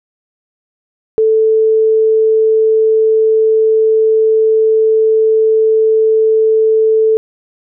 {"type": "tone", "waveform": "sine", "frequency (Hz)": 440, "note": "A4", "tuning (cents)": 0, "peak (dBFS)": -7, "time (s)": [1.18, 7.17], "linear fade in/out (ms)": 0, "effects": []}